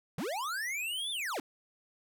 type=linear two-way sweep; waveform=square; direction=up then down; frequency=125.3 to 3605 to 221.3 Hz; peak=-34 dBFS; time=0.18-1.4 s; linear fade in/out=2 ms; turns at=1.11 s; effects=none